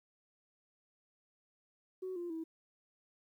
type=tone with pitch steps; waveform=sine; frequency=372.8 / 347.8 / 324.5 Hz; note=F#4 / F4 / E4; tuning=+13 / -7 / -27 cents; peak=-37 dBFS; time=2.02-2.44 s; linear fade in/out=10 ms; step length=140 ms; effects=tanh soft clip ceiling -34 dBFS + 12-bit